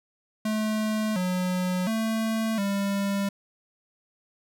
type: tone with pitch steps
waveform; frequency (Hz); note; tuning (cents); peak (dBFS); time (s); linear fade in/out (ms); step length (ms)
square; 216 / 182.3 / 222.4 / 198.8; A3 / F#3 / A3 / G3; -32 / -25 / +19 / +25; -25; 0.45-3.29; 5; 710
effects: none